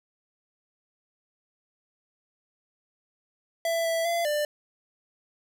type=tone with pitch steps; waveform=square; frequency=666 / 660 / 681 / 594 Hz; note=E5 / E5 / F5 / D5; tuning=+18 / +2 / -44 / +20 cents; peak=-25 dBFS; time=3.65-4.45 s; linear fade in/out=2 ms; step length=200 ms; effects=none